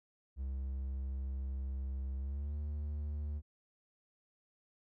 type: tone with pitch glide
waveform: triangle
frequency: 66.6 to 73.9 Hz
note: C2 to D2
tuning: +31 to +11 cents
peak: -34 dBFS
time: 0.36-3.42 s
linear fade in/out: 50 ms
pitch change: +180 cents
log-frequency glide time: 2.17-2.56 s
effects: none